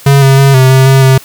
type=tone with pitch steps; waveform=square; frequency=139.1 / 135.3 / 137.4 / 130.5 / 132.2 / 134.3 / 132.3 Hz; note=C#3 / C#3 / C#3 / C3 / C3 / C3 / C3; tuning=+6 / -42 / -15 / -4 / +18 / +46 / +20 cents; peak=-3 dBFS; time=0.06-1.18 s; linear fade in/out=5 ms; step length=160 ms; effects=white hiss -34 dBFS RMS until 1.24 s